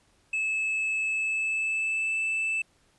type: tone with pitch glide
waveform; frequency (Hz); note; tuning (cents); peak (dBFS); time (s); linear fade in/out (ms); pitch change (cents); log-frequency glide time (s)
triangle; 2604 to 2637; E7 to E7; -22 to 0; -24; 0.33-2.62; 5; +22; 1.07-2.17
effects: pink hiss -65 dBFS RMS until 2.98 s + resampled to 24000 Hz